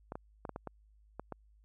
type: clicks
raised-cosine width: 1 ms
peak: -26 dBFS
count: 8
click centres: 0.121 / 0.155 / 0.452 / 0.493 / 0.561 / 0.673 / 1.196 / 1.323 s
effects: added 52 Hz sine -61 dBFS peak until 1.64 s